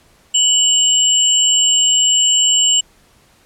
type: tone pair together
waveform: sine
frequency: 2960 / 7459 Hz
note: F#7 / A#8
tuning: 0 / 0 cents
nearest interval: octave + major third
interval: 1600 cents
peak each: -13 dBFS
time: 0.34-2.81 s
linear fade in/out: 10 ms
effects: pink hiss -52 dBFS RMS until 3.45 s + low-pass 12000 Hz 12 dB/octave